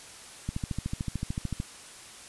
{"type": "click train", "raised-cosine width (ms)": 5, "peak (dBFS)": -18, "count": 16, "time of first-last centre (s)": [0.49, 1.601], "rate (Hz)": 13.5, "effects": ["white hiss -47 dBFS RMS until 2.28 s", "resampled to 24000 Hz"]}